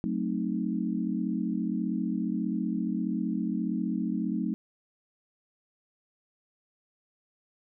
sine chord, F# diminished seventh, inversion none, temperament equal, 185 / 220 / 261.6 / 311.1 Hz, F#3 / A3 / C4 / Eb4, 0 / 0 / 0 / 0 cents, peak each -32 / -31 / -34 / -34 dBFS, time 0.04-4.54 s, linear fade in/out 0 ms, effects none

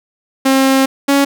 sawtooth tone pair in turn, 267.4 / 279.2 Hz, C4 / C#4, +38 / +13 cents, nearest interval minor second, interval 75 cents, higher second, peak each -5 dBFS, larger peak neither, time 0.45-0.86 / 1.08-1.25 s, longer first, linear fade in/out 10 ms, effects none

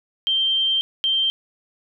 sine tone pair in turn, 3145 / 3145 Hz, G7 / G7, +5 / +5 cents, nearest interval unison, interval 0 cents, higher neither, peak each -17 / -17 dBFS, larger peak neither, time 0.27-0.81 / 1.04-1.3 s, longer first, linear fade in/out 0 ms, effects none

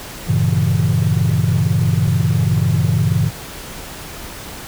sine chord, G diminished seventh, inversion none, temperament equal, 98 / 116.54 / 138.59 / 164.81 Hz, G2 / Bb2 / Db3 / Fb3, 0 / 0 / 0 / 0 cents, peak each -17 dBFS, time 0.26-3.31 s, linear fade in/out 50 ms, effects tanh soft clip ceiling -7 dBFS + pink hiss -32 dBFS RMS until 4.67 s

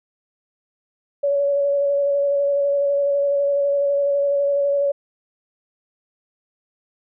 sine tone with vibrato, 565 Hz, C#5, 33 cents sharp, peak -16 dBFS, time 1.23-4.92 s, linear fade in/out 10 ms, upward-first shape square, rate 12 Hz, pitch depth 13 cents each way, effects none

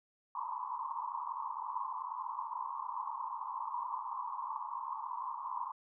pink band-pass noise, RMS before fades -40 dBFS, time 0.35-5.72 s, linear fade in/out 2 ms, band 910 to 1100 Hz, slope 96 dB/octave, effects none

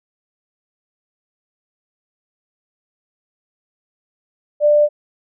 sine tone, 593 Hz, D5, 17 cents sharp, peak -9 dBFS, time 4.6-4.89 s, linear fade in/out 50 ms, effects none

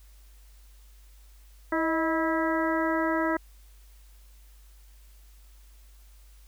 harmonic tone with a mistuned harmonic, 325.2 Hz, E4, 23 cents flat, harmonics 1 / 2 / 3 / 4 / 5 / 6, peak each -27 / -30 / -32 / -33 / -34 / -35 dBFS, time 1.72-3.37 s, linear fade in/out 5 ms, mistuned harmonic 2, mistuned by -50 cents, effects added 50 Hz sine -50 dBFS peak until 6.47 s + white hiss -62 dBFS RMS until 6.47 s

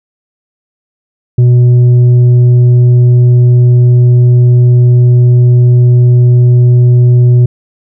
triangle tone with tanh clipping, 122.6 Hz, B2, 12 cents flat, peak -3 dBFS, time 1.38-7.46 s, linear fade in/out 5 ms, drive 9 dB, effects none

